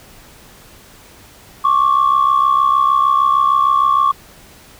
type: tone pair together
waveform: sine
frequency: 1090 / 1156.5 Hz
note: C#6 / D6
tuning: -29 / -27 cents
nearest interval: minor second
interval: 102 cents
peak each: -12 / -12 dBFS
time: 1.64-4.12 s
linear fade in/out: 10 ms
effects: tanh soft clip ceiling -5 dBFS + pink hiss -43 dBFS RMS until 4.79 s